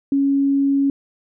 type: tone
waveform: sine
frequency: 277.2 Hz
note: C#4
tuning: in tune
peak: -14 dBFS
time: 0.12-0.9 s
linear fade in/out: 2 ms
effects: none